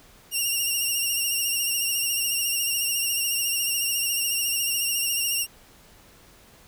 10% pulse tone with vibrato, 2794 Hz, F7, in tune, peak -15 dBFS, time 0.31-5.47 s, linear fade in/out 50 ms, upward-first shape sine, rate 14 Hz, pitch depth 42 cents each way, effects pink hiss -53 dBFS RMS until 6.67 s

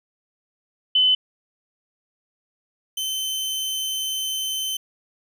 sine / sawtooth tone pair in turn, 3026 / 3074 Hz, F#7 / G7, +38 / -35 cents, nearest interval unison, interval 27 cents, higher second, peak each -14 / -21 dBFS, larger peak first, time 0.95-1.15 / 2.97-4.77 s, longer second, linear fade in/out 5 ms, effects none

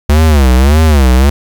square tone with vibrato, 70.8 Hz, C#2, 37 cents sharp, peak -5 dBFS, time 0.09-1.3 s, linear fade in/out 5 ms, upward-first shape sine, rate 1.7 Hz, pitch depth 210 cents each way, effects 7-bit

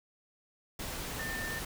sine tone in noise, 1796 Hz, A6, 35 cents sharp, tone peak -37 dBFS, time 1.19-1.59 s, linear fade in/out 5 ms, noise pink, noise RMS -39 dBFS, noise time 0.79-1.65 s, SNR -1 dB, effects none

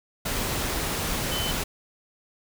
sine tone in noise, 3044 Hz, F#7, 48 cents sharp, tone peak -30 dBFS, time 1.31-1.52 s, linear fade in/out 10 ms, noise pink, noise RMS -28 dBFS, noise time 0.25-1.64 s, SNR -5 dB, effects none

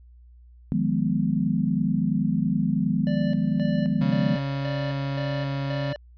sine chord, F half-diminished seventh, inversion third, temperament equal with one note detuned, 155.56 / 178.39 / 207.7 / 246.9 Hz, Eb3 / F3 / Ab3 / Cb4, 0 / +37 / 0 / 0 cents, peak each -27 / -26 / -25 / -27 dBFS, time 0.72-4.36 s, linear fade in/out 0 ms
square tone with tremolo, 587.3 Hz, D5, in tune, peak -32 dBFS, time 3.07-5.96 s, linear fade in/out 0 ms, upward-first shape square, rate 1.9 Hz, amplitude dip 75%
35% pulse tone, 138.3 Hz, C#3, 4 cents flat, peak -24 dBFS, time 4.01-5.93 s, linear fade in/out 5 ms
effects added 60 Hz sine -47 dBFS peak until 6.17 s + resampled to 11025 Hz

